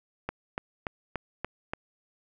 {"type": "click train", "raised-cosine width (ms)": 0.5, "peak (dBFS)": -16, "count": 6, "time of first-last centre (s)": [0.29, 1.735], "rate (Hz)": 3.46, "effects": []}